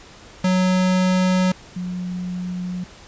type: tone pair in turn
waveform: square / sine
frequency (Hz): 184.7 / 180.38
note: F#3 / F#3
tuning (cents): -3 / -44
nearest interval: unison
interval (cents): 41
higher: first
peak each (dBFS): -16 / -24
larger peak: first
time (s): 0.44-1.52 / 1.76-2.84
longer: neither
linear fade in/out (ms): 5
effects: pink hiss -44 dBFS RMS until 3.07 s + resampled to 16000 Hz